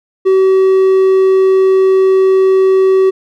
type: tone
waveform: triangle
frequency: 380.6 Hz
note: F#4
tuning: 49 cents sharp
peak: -4 dBFS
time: 0.25-3.11 s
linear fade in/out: 20 ms
effects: none